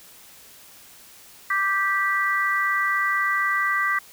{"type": "chord", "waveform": "sine", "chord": "G major", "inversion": "second", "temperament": "just", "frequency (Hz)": [1176, 1568, 1960], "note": ["D6", "G6", "B6"], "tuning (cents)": [2, 0, -14], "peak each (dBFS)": [-24, -26, -23], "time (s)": [1.5, 3.99], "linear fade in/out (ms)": 5, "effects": ["white hiss -48 dBFS RMS until 4.12 s"]}